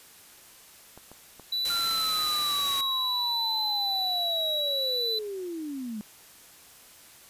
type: clicks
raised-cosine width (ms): 1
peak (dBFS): -32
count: 3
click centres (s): 0.976 / 1.116 / 1.397
type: tone with vibrato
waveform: triangle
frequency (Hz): 3951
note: B7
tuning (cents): 0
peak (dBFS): -25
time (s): 1.52-5.19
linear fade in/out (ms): 5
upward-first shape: triangle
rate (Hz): 0.59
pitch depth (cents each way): 35
type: noise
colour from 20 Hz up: white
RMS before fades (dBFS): -35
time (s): 1.65-2.81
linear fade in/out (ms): 2
type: linear sweep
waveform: sine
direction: down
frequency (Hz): 1395 to 204.4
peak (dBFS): -32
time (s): 1.7-6.01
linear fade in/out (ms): 0
effects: white hiss -52 dBFS RMS until 7.29 s + resampled to 32000 Hz